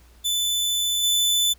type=tone with level steps; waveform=sawtooth; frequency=3506 Hz; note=A7; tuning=7 cents flat; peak=-18 / -15 dBFS; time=0.24-1.54 s; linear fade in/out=20 ms; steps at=1.03 s; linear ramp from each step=10 ms; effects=added 60 Hz sine -50 dBFS peak until 1.58 s + pink hiss -57 dBFS RMS until 1.58 s